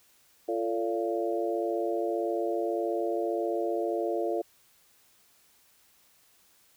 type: harmonic tone with a mistuned harmonic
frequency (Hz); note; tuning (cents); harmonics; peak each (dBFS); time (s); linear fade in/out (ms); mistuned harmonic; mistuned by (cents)
114.8; A#2; -26; 3 / 4 / 5 / 6; -31 / -32 / -33 / -34; 0.48-4.42; 10; 4; -50
effects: white hiss -63 dBFS RMS until 6.76 s